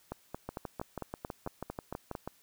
two click trains, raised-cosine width 1 ms, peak -23 / -23 dBFS, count 10 / 12, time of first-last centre 0.12-2.152 / 0.49-2.276 s, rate 4.43 / 6.16 Hz, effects white hiss -65 dBFS RMS until 2.42 s

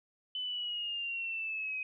sine linear sweep, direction down, 3024 to 2512 Hz, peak -34 dBFS, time 0.35-1.83 s, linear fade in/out 2 ms, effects none

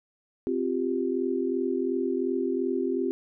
sine chord, C suspended fourth, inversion none, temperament equal, 261.6 / 349.2 / 392 Hz, C4 / F4 / G4, 0 / 0 / 0 cents, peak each -29 dBFS, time 0.47-3.11 s, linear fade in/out 0 ms, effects none

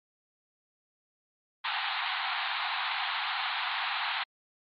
pink band-pass noise, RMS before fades -32 dBFS, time 1.64-4.24 s, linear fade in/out 10 ms, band 740 to 4200 Hz, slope 96 dB/octave, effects MP3 48 kbps

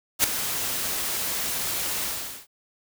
white noise with ADSR envelope, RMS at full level -17 dBFS, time 0.19-2.47 s, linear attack 50 ms, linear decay 4 ms, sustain -11 dB, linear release 440 ms, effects none

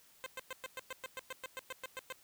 10% pulse tone bursts, 520 Hz, C5, 11 cents flat, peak -32 dBFS, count 15, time 0.24-2.125 s, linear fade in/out 0 ms, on 23 ms, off 110 ms, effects white hiss -64 dBFS RMS until 2.23 s

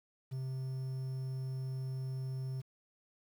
triangle tone with quantisation, 131.1 Hz, C3, 4 cents sharp, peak -34 dBFS, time 0.31-2.62 s, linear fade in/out 20 ms, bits 10, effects none

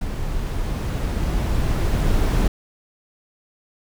brown noise with level ramp, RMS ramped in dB -26 to -17 dBFS, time 0.01-2.48 s, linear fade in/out 5 ms, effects none

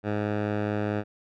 10% pulse tone with low-pass filter, 104.6 Hz, G#2, 13 cents sharp, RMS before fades -28 dBFS, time 0.03-1.04 s, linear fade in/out 50 ms, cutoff 1900 Hz, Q 0.71, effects none

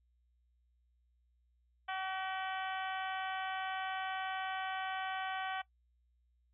harmonic tone with a mistuned harmonic, 379.2 Hz, F#4, 43 cents sharp, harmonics 2 / 3 / 4 / 5 / 6 / 7 / 8 / 9, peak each -39 / -44 / -43 / -48 / -49 / -56 / -48 / -56 dBFS, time 1.88-5.62 s, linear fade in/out 10 ms, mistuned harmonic 6, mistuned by +29 cents, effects noise-tail reverb RT60 0.1 s tail -19 dB re dry + added 60 Hz sine -70 dBFS peak until 6.53 s

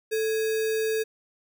sine tone with sample-and-hold, 440 Hz, A4, in tune, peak -23 dBFS, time 0.11-1.04 s, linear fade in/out 20 ms, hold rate 2100 Hz, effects none

